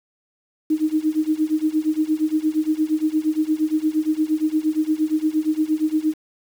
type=tone with tremolo; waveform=sine; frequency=310.8 Hz; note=D#4; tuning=2 cents flat; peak=-14 dBFS; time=0.7-6.14 s; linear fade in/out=5 ms; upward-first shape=sine; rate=8.6 Hz; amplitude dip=90%; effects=7-bit